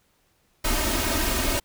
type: noise with comb filter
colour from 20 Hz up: pink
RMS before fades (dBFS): -24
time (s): 0.64-1.6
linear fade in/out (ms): 10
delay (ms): 3.2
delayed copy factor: +0.85
effects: pink hiss -66 dBFS RMS until 1.64 s